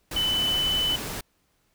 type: tone in noise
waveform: sine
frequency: 3006 Hz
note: F#7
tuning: 27 cents sharp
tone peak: -22 dBFS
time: 0.16-0.96 s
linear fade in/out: 5 ms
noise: pink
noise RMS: -33 dBFS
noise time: 0.11-1.21 s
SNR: +8 dB
effects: pink hiss -69 dBFS RMS until 1.74 s